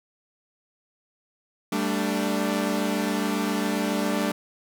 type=chord; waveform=sawtooth; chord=G suspended second; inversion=none; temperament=equal with one note detuned; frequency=196 / 223.3 / 293.7 Hz; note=G3 / A3 / D4; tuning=0 / +26 / 0 cents; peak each=-24 dBFS; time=1.72-4.32 s; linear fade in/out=5 ms; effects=none